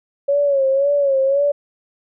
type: tone with vibrato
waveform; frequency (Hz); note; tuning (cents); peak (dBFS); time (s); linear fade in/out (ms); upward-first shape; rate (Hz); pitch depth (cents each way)
sine; 554.4; C#5; 0; -13; 0.28-1.52; 10; sine; 1.9; 68
effects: none